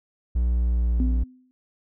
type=tone with pitch glide; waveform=triangle; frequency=60 to 58.39 Hz; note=B1 to A#1; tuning=-49 to +4 cents; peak=-17 dBFS; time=0.35-1.24 s; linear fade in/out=10 ms; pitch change=-47 cents; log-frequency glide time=0.49-1.03 s
type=tone with exponential decay; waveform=sine; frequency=254.7 Hz; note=C4; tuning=46 cents flat; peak=-22 dBFS; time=1-1.51 s; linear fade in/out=0 ms; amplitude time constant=110 ms
effects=none

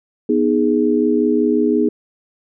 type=chord; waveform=sine; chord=G# minor; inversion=first; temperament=equal with one note detuned; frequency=245.5 / 311.1 / 415.3 Hz; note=B3 / D#4 / G#4; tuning=-10 / 0 / 0 cents; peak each=-17 dBFS; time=0.29-1.89 s; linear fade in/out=5 ms; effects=none

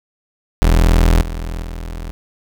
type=tone with level steps; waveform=35% pulse; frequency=41.39 Hz; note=E1; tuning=8 cents sharp; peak=-7 / -20 / -23 dBFS; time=0.62-2.11 s; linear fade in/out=0 ms; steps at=1.21 / 1.62 s; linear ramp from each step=5 ms; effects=none

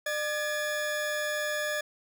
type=tone pair together; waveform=40% pulse; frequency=601 / 1700 Hz; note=D5 / G#6; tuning=+40 / +40 cents; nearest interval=octave + tritone; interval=1800 cents; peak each=-31 / -31 dBFS; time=0.06-1.81 s; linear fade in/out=5 ms; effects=none

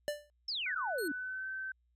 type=tone with exponential decay; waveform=square; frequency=590 Hz; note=D5; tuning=8 cents sharp; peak=-30 dBFS; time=0.08-0.3 s; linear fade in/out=0 ms; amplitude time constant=46 ms
type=exponential sweep; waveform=sine; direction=down; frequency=5420 to 263.8 Hz; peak=-34 dBFS; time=0.48-1.12 s; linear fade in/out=5 ms
type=tone with pitch glide; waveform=sine; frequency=1494 to 1542.2 Hz; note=F#6 to G6; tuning=+16 to -29 cents; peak=-37 dBFS; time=0.66-1.72 s; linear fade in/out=5 ms; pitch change=+55 cents; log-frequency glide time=1.13-1.48 s
type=tone; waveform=10% pulse; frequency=4273 Hz; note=C8; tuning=36 cents sharp; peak=-36 dBFS; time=0.98-1.08 s; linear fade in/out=5 ms
effects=added 60 Hz sine -70 dBFS peak until 1.95 s + resampled to 32000 Hz

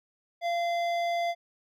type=tone with hard clipping; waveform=sine; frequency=688 Hz; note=F5; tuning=26 cents flat; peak=-28 dBFS; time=0.41-1.35 s; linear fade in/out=50 ms; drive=12 dB; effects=none

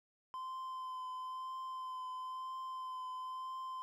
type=tone with vibrato; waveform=triangle; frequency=1031 Hz; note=C6; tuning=26 cents flat; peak=-39 dBFS; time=0.34-3.82 s; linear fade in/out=0 ms; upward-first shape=triangle; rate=1 Hz; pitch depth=19 cents each way; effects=none

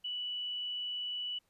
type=tone; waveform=sine; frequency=2958 Hz; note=F#7; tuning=1 cent flat; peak=-35 dBFS; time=0.04-1.39 s; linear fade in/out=10 ms; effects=pink hiss -75 dBFS RMS until 1.49 s + resampled to 32000 Hz

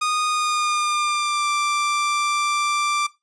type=tone with pitch glide; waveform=sawtooth; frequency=1234 to 1177.6 Hz; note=D#6 to D6; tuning=-15 to +4 cents; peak=-16 dBFS; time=0.01-3.07 s; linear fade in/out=10 ms; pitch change=-81 cents; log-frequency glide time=0.29-1.49 s; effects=noise-tail reverb RT60 0.2 s tail -17 dB re dry + resampled to 22050 Hz

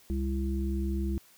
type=harmonic tone; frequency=67 Hz; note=C2; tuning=42 cents sharp; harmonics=1 / 3 / 5; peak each=-29 / -34 / -36 dBFS; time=0.1-1.18 s; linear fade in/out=0 ms; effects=white hiss -59 dBFS RMS until 1.37 s

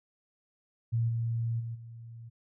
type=tone with level steps; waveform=sine; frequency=115.6 Hz; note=A#2; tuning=14 cents flat; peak=-25 / -28 / -34 / -43 dBFS; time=0.92-2.3 s; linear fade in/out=20 ms; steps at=1.08 / 1.59 / 1.74 s; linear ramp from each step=20 ms; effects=none

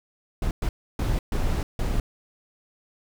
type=noise bursts at uneven times; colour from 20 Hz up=brown; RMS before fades=-24 dBFS; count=5; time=0.42-0.51 / 0.62-0.69 / 0.99-1.19 / 1.32-1.63 / 1.79-2 s; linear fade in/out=2 ms; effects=none

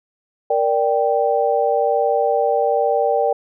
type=chord; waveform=sine; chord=G minor; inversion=first; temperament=equal; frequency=466.2 / 587.3 / 784 Hz; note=Bb4 / D5 / G5; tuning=0 / 0 / 0 cents; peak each=-19 dBFS; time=0.5-3.33 s; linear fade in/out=5 ms; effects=none

